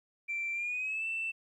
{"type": "tone with pitch glide", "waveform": "sine", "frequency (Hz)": [2349, 2667], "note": ["D7", "E7"], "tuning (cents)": [0, 20], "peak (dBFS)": -31, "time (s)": [0.28, 1.32], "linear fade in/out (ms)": 20, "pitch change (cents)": 220, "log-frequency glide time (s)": [0.53, 1.06], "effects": ["tanh soft clip ceiling -28 dBFS", "12-bit"]}